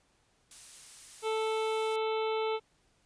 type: noise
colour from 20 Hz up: blue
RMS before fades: -47 dBFS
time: 0.51-1.96 s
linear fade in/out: 2 ms
type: harmonic tone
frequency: 440 Hz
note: A4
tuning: in tune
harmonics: 1 / 2 / 3 / 5 / 6 / 7 / 8 / 9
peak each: -30 / -36 / -40 / -44 / -46 / -47 / -48 / -49 dBFS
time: 1.22-2.6 s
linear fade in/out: 50 ms
effects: pink hiss -70 dBFS RMS until 3.05 s + resampled to 22050 Hz